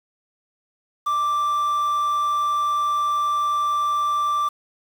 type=tone with quantisation; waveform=triangle; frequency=1174.7 Hz; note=D6; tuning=in tune; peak=-17 dBFS; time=1.06-4.49 s; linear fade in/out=10 ms; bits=7; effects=none